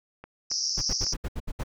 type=click train; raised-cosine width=0.5 ms; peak=-27 dBFS; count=4; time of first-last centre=0.24-1.066 s; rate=3.63 Hz
type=band-pass noise; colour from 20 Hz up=pink; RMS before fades=-29 dBFS; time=0.5-1.14 s; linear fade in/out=10 ms; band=5000 to 5900 Hz; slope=96 dB/octave
type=noise bursts; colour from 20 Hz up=brown; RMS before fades=-30 dBFS; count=8; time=0.77-1.636 s; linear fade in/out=10 ms; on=47 ms; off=70 ms
effects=none